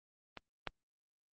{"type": "clicks", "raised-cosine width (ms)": 0.3, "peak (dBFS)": [-28, -20], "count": 2, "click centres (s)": [0.373, 0.673], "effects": ["Opus 32 kbps"]}